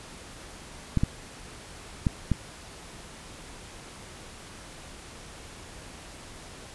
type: clicks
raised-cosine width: 5 ms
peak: -10 dBFS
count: 4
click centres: 0.973 / 1.035 / 2.068 / 2.317 s
effects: pink hiss -45 dBFS RMS until 6.74 s + resampled to 24000 Hz